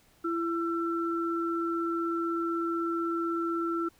sine tone pair together, 335.5 / 1342 Hz, E4 / E6, +31 / +31 cents, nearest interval 2 octaves, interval 2400 cents, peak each -29 / -32 dBFS, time 0.24-3.89 s, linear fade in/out 10 ms, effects pink hiss -63 dBFS RMS until 3.99 s

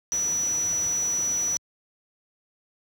sine tone in noise, 5900 Hz, F#8, 6 cents flat, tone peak -23 dBFS, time 0.12-1.57 s, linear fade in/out 0 ms, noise pink, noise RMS -39 dBFS, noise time 0.12-1.57 s, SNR +13 dB, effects high-pass 80 Hz 12 dB/octave

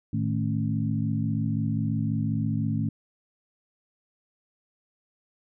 harmonic tone with a mistuned harmonic, 54.8 Hz, A1, 6 cents flat, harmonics 2 / 3 / 4 / 5, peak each -28 / -29 / -29 / -33 dBFS, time 0.13-2.89 s, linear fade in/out 5 ms, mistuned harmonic 3, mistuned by -98 cents, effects none

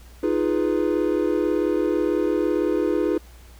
triangle chord, F half-diminished seventh, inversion third, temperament equal, 311.1 / 349.2 / 415.3 / 493.9 Hz, Eb4 / F4 / Ab4 / Cb5, 0 / 0 / 0 / 0 cents, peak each -22 / -22 / -23 / -25 dBFS, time 0.23-3.18 s, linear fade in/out 5 ms, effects added 60 Hz sine -44 dBFS peak until 3.59 s + pink hiss -52 dBFS RMS until 3.59 s

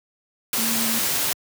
sine tone in noise, 227 Hz, A#3, 46 cents flat, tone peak -27 dBFS, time 0.58-0.99 s, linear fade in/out 2 ms, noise white, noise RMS -23 dBFS, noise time 0.53-1.33 s, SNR -7 dB, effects high-pass 100 Hz 12 dB/octave

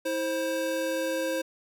square tone pair together, 324.5 / 527.8 Hz, E4 / C5, -27 / +15 cents, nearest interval minor sixth, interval 842 cents, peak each -33 / -29 dBFS, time 0.05-1.42 s, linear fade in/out 10 ms, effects none

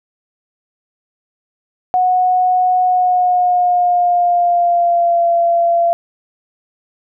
sine tone with pitch glide, 733 to 683.9 Hz, F#5 to F5, -16 to -36 cents, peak -10 dBFS, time 1.94-5.93 s, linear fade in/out 0 ms, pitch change -120 cents, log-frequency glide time 2.82-5.28 s, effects none

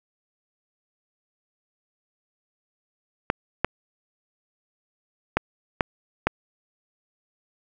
clicks, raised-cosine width 0.5 ms, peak -4 dBFS, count 5, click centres 3.301 / 3.646 / 5.37 / 5.808 / 6.27 s, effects none

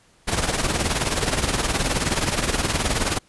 pink noise with tremolo, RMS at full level -19 dBFS, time 0.27-3.19 s, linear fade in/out 20 ms, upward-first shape triangle, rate 19 Hz, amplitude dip 75%, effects pink hiss -57 dBFS RMS until 3.28 s + resampled to 24000 Hz

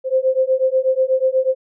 sine beating tone pair, 518 / 526.2 Hz, C5 / C5, -17 / +10 cents, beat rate 8.2 Hz, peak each -17 dBFS, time 0.04-1.55 s, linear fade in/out 50 ms, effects none

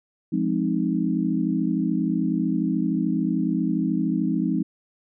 sine chord, F minor seventh, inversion none, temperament equal, 174.61 / 207.7 / 261.6 / 311.1 Hz, F3 / Ab3 / C4 / Eb4, 0 / 0 / 0 / 0 cents, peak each -26 dBFS, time 0.32-4.63 s, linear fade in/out 10 ms, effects none

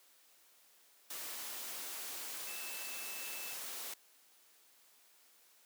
sine tone in noise, 2637 Hz, E7, in tune, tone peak -49 dBFS, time 2.47-3.54 s, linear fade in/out 5 ms, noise white, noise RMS -44 dBFS, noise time 1.1-3.94 s, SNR -8 dB, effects white hiss -66 dBFS RMS until 5.65 s + high-pass 300 Hz 12 dB/octave

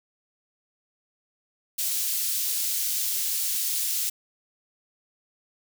white high-pass noise, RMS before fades -27 dBFS, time 1.78-4.1 s, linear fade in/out 10 ms, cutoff 4000 Hz, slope 12 dB/octave, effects none

